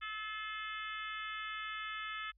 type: harmonic tone with a mistuned harmonic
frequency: 432.7 Hz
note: A4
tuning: 29 cents flat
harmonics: 3 / 4 / 5 / 6 / 7 / 8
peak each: -43 / -45 / -47 / -49 / -50 / -51 dBFS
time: 0.01-2.32 s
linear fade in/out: 20 ms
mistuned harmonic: 5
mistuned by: -39 cents
effects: added 50 Hz sine -66 dBFS peak until 2.37 s